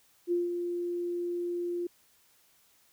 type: tone with ADSR envelope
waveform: sine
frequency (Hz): 349.2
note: F4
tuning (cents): 0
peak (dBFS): -24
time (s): 0.27-1.87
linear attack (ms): 48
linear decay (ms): 170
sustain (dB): -6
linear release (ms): 5
effects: white hiss -65 dBFS RMS until 2.92 s